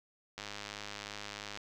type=click train; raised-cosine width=0.2 ms; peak=-24 dBFS; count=124; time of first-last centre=0.38-1.574 s; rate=103 Hz; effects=none